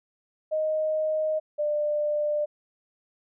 sine tone pair in turn, 622.3 / 595.9 Hz, D#5 / D5, 0 / +25 cents, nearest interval minor second, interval 75 cents, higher first, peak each -23 / -23 dBFS, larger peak neither, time 0.51-1.4 / 1.58-2.46 s, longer first, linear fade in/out 20 ms, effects none

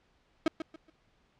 35% pulse tone with echo, 319.4 Hz, D#4, 45 cents sharp, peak -21 dBFS, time 0.46-0.48 s, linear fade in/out 2 ms, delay 140 ms, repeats 3, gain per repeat -11 dB, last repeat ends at 0.9 s, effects pink hiss -69 dBFS RMS until 1.39 s + low-pass 4000 Hz 12 dB/octave

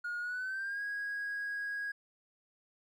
triangle tone with pitch glide, 1435 to 1648.4 Hz, F6 to G#6, +47 to -13 cents, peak -32 dBFS, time 0.04-1.92 s, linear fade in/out 10 ms, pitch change +240 cents, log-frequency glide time 0.2-0.82 s, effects tanh soft clip ceiling -31 dBFS

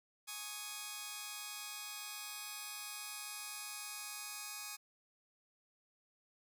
5% pulse chord, Ab suspended fourth, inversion none, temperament just, 830.6 / 1107.5 / 1245.9 Hz, Ab5 / Db6 / Eb6, 0 / -2 / +2 cents, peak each -37 / -38 / -37 dBFS, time 0.27-4.77 s, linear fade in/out 20 ms, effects none

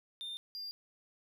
triangle tone pair in turn, 3612 / 4799 Hz, A7 / D8, +45 / +37 cents, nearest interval perfect fourth, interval 492 cents, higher second, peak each -38 / -39 dBFS, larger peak first, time 0.21-0.37 / 0.55-0.71 s, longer neither, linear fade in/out 0 ms, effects none

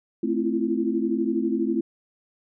sine chord, F major seventh, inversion first, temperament equal with one note detuned, 220 / 261.6 / 329.6 / 341.8 Hz, A3 / C4 / E4 / F4, 0 / 0 / 0 / -37 cents, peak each -27 dBFS, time 0.23-1.81 s, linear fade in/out 5 ms, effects none

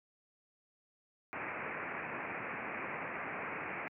white low-pass noise, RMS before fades -41 dBFS, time 1.33-3.88 s, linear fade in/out 0 ms, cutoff 2500 Hz, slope 96 dB/octave, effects high-pass 150 Hz 12 dB/octave

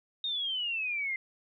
sine exponential sweep, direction down, 3729 to 2071 Hz, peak -30 dBFS, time 0.24-1.16 s, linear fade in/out 2 ms, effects none

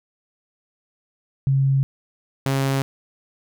sine / sawtooth tone pair in turn, 135.9 / 135.9 Hz, C#3 / C#3, -34 / -34 cents, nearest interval unison, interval 0 cents, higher neither, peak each -15 dBFS, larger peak neither, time 1.47-1.83 / 2.46-2.82 s, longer neither, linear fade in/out 0 ms, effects none

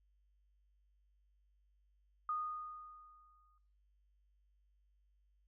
sine tone with exponential decay, 1233 Hz, D#6, 16 cents flat, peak -34 dBFS, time 2.29-3.58 s, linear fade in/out 2 ms, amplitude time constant 280 ms, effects noise-tail reverb RT60 0.5 s tail -20 dB re dry + added 50 Hz sine -70 dBFS peak until 5.47 s

